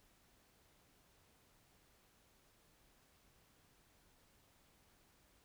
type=silence; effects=pink hiss -71 dBFS RMS until 5.44 s